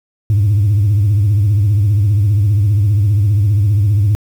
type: tone with vibrato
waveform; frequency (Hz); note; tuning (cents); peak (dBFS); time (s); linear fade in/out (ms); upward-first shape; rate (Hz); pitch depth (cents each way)
sine; 102.5; G#2; -22; -7; 0.3-4.15; 0; triangle; 15; 140
effects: tanh soft clip ceiling -7 dBFS + 7-bit